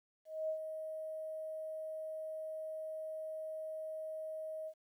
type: tone with ADSR envelope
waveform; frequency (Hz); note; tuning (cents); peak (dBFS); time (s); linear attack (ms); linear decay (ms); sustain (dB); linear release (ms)
sine; 630; D#5; +21; -33; 0.25-4.74; 240; 87; -7; 68
effects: 12-bit